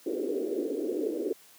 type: band-pass noise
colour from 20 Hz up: white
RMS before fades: -31 dBFS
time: 0.06-1.33 s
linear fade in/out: 5 ms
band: 280 to 470 Hz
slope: 48 dB/octave
effects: white hiss -56 dBFS RMS until 1.58 s + high-pass 150 Hz 12 dB/octave